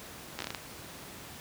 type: slowing click train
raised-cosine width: 0.2 ms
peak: -17 dBFS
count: 7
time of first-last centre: 0.39-0.548 s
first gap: 14 ms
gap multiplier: 1.25
effects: pink hiss -46 dBFS RMS until 1.4 s + high-pass 80 Hz 12 dB/octave